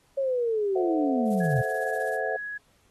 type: linear sweep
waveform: sine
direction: down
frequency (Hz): 554.4 to 116.54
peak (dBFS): -23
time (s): 0.17-1.62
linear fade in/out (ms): 10
type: chord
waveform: sine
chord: F# half-diminished seventh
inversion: first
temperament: equal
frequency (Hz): 440 / 523.3 / 659.3 / 740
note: A4 / C5 / E5 / F#5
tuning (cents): 0 / 0 / 0 / 0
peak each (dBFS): -32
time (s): 0.75-2.37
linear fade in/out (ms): 10
type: noise with tremolo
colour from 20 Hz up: violet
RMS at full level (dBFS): -41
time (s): 1.25-2.2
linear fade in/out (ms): 50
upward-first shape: triangle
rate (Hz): 16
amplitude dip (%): 85
type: tone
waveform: sine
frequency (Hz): 1673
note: G#6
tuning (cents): +12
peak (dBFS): -32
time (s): 1.4-2.58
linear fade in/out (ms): 10
effects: pink hiss -65 dBFS RMS until 2.9 s + AAC 32 kbps